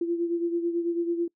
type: beating tone pair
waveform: sine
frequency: 340 / 349.1 Hz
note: F4 / F4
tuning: -46 / -1 cents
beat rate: 9.1 Hz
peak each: -25 / -32 dBFS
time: 0.01-1.28 s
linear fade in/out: 5 ms
effects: noise-tail reverb RT60 0.1 s tail -25 dB re dry